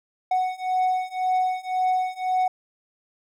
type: beating tone pair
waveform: triangle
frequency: 740 / 741.9 Hz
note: F#5 / F#5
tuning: 0 / +4 cents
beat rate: 1.9 Hz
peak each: -23 / -22 dBFS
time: 0.31-2.48 s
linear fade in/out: 5 ms
effects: none